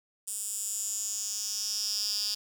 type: tone with high-pass filter sweep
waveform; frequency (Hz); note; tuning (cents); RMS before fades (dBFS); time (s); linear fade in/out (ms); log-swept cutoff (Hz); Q
10% pulse; 207.7; G#3; 0; -33; 0.27-2.35; 10; 8500 to 4700; 5.3
effects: none